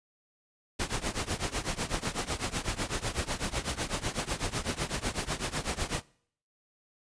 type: noise with tremolo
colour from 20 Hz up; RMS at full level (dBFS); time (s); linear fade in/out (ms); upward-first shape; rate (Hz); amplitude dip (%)
pink; -29; 0.79-6.02; 10; triangle; 8; 95
effects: noise-tail reverb RT60 0.6 s tail -23 dB re dry + resampled to 22050 Hz